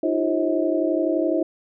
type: tone cluster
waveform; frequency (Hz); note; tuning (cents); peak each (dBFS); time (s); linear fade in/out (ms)
sine; 308.2 / 339.9 / 380.2 / 537 / 638; D#4 / F4 / F#4 / C5 / D#5; -16 / -47 / +47 / +45 / +43; -24 / -23 / -31 / -27 / -25; 0.03-1.43; 5
effects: none